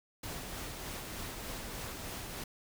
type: noise with tremolo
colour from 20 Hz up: pink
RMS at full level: -41 dBFS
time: 0.23-2.44 s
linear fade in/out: 5 ms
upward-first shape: sine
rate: 3.3 Hz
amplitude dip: 25%
effects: none